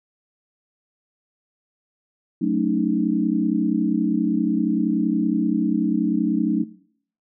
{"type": "chord", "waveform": "sine", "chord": "D# half-diminished seventh", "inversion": "first", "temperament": "equal with one note detuned", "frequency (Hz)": [185, 220, 280.6, 311.1], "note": ["F#3", "A3", "C#4", "D#4"], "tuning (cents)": [0, 0, 21, 0], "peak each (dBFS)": -24, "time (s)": [2.41, 6.64], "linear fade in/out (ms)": 10, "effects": ["noise-tail reverb RT60 0.6 s tail -19 dB re dry"]}